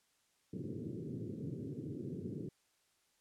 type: band-pass noise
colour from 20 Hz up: pink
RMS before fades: -43 dBFS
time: 0.53-2.49 s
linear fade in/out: 5 ms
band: 100 to 430 Hz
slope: 48 dB/octave
effects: white hiss -75 dBFS RMS until 3.2 s + low-pass 10000 Hz 12 dB/octave